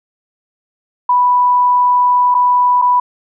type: tone with dropouts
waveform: sine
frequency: 987 Hz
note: B5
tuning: 1 cent flat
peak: -8 dBFS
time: 1.09-3 s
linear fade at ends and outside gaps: 5 ms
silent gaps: 2.344-2.348 / 2.817-2.821 s
effects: none